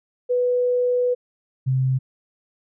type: tone pair in turn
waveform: sine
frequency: 493.9 / 130.82 Hz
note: B4 / C3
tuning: 0 / 0 cents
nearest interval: octave + major seventh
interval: 2300 cents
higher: first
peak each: -17 dBFS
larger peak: neither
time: 0.29-1.15 / 1.66-1.99 s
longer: first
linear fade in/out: 20 ms
effects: none